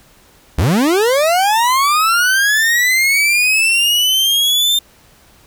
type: linear sweep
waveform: 40% pulse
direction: up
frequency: 60 to 3617 Hz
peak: -10 dBFS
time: 0.58-4.79 s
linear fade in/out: 5 ms
effects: pink hiss -48 dBFS RMS until 5.46 s

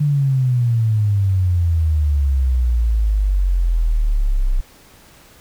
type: exponential sweep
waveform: sine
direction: down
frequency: 149.4 to 31.13 Hz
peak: -13 dBFS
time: 0-4.61 s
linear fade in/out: 10 ms
effects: pink hiss -47 dBFS RMS until 5.4 s

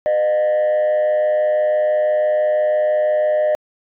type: tone with frequency modulation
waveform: sine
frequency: 610 Hz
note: D#5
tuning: 34 cents flat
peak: -11 dBFS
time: 0.06-3.55 s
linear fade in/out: 0 ms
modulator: 106 Hz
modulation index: 0.38
effects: tanh soft clip ceiling -13 dBFS

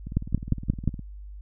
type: two click trains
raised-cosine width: 5 ms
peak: -9 / -23 dBFS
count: 5 / 19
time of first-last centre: 0.17-0.877 / 0.07-0.993 s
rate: 5.66 / 19.5 Hz
effects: added 50 Hz sine -38 dBFS peak until 1.41 s

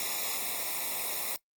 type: noise with comb filter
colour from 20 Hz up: white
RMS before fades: -33 dBFS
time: 0-1.36 s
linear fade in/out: 0 ms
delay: 0.65 ms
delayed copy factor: -1
effects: noise-tail reverb RT60 0.1 s tail -18 dB re dry + Opus 48 kbps

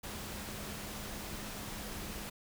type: tone in noise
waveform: sine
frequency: 207.7 Hz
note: G#3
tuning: in tune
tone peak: -49 dBFS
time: 0.03-2.3 s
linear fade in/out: 10 ms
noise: pink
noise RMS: -43 dBFS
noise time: 0.03-2.3 s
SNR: -9 dB
effects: none

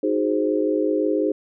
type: chord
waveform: sine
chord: Ab dominant seventh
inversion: second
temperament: equal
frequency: 311.1 / 370 / 415.3 / 523.3 Hz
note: Eb4 / Gb4 / Ab4 / C5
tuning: 0 / 0 / 0 / 0 cents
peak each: -22 / -27 / -23 / -25 dBFS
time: 0.03-1.32 s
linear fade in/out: 5 ms
effects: none

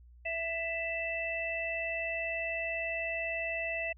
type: harmonic tone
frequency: 662 Hz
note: E5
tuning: 7 cents sharp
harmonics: 1 / 3 / 4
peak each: -37 / -38 / -35 dBFS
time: 0.25-3.93 s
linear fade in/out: 10 ms
effects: added 60 Hz sine -53 dBFS peak until 3.97 s

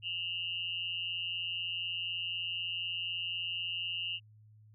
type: tone with amplitude modulation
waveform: sine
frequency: 2830 Hz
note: F7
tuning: 22 cents sharp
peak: -30 dBFS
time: 0.02-4.2 s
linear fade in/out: 50 ms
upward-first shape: sine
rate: 176 Hz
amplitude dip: 90%
effects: added 107 Hz sine -56 dBFS peak until 4.74 s

